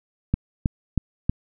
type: click train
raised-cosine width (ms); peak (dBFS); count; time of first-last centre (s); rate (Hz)
5; -7; 4; 0.34-1.295; 3.14
effects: none